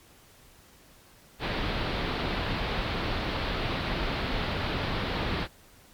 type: low-pass noise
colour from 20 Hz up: pink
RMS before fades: -30 dBFS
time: 1.39-5.48 s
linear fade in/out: 50 ms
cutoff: 4400 Hz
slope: 48 dB/octave
effects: pink hiss -56 dBFS RMS until 5.93 s + MP3 96 kbps